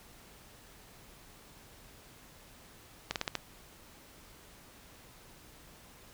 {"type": "slowing click train", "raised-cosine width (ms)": 0.2, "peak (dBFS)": -14, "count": 5, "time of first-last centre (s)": [3.11, 3.353], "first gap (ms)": 48, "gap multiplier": 1.16, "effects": ["pink hiss -56 dBFS RMS until 6.13 s"]}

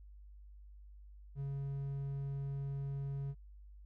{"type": "tone", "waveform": "triangle", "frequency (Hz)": 138.59, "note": "C#3", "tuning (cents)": 0, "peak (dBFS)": -35, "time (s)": [1.35, 3.35], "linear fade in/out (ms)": 50, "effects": ["added 50 Hz sine -52 dBFS peak until 3.85 s"]}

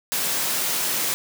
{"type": "high-pass noise", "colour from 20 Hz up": "white", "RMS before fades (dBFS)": -24, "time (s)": [0.12, 1.14], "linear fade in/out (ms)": 0, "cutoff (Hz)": 120, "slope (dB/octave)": 96, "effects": []}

